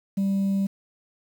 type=tone; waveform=sine; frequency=196 Hz; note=G3; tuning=in tune; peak=-18 dBFS; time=0.17-0.67 s; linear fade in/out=10 ms; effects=tanh soft clip ceiling -20 dBFS + 8-bit